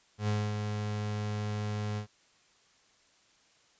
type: tone with ADSR envelope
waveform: 35% pulse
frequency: 105.1 Hz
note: G#2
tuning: 21 cents sharp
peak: -25 dBFS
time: 0.18-2.07 s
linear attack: 100 ms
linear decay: 240 ms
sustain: -5 dB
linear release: 95 ms
effects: white hiss -65 dBFS RMS until 3.79 s + resampled to 16000 Hz